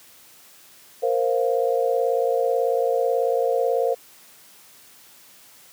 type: chord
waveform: sine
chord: Bb suspended second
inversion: none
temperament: just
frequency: 466.2 / 524.4 / 699.2 Hz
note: Bb4 / C5 / F5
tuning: 0 / +4 / +2 cents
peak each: -22 / -22 / -26 dBFS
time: 1.02-3.95 s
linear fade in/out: 20 ms
effects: white hiss -50 dBFS RMS until 5.72 s + high-pass 100 Hz 12 dB/octave